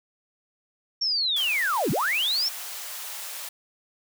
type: linear two-way sweep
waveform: sine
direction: down then up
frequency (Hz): 5570 to 114 to 5570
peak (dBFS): -22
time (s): 1.01-2.49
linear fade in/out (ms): 10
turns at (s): 1.91
type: high-pass noise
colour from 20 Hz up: white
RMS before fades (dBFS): -36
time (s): 1.36-3.49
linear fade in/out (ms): 5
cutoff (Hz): 560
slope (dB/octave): 24
effects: none